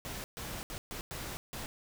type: noise bursts at uneven times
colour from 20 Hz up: pink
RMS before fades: -41 dBFS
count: 6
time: 0.05-0.24 / 0.37-0.63 / 0.7-0.78 / 0.91-1.01 / 1.11-1.37 / 1.53-1.66 s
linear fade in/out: 0 ms
effects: none